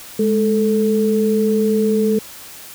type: tone pair together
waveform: sine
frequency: 209.6 / 439.4 Hz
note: G#3 / A4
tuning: +16 / -2 cents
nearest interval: octave + minor second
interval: 1282 cents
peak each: -16 dBFS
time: 0.19-2.19 s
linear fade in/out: 5 ms
effects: white hiss -37 dBFS RMS until 2.74 s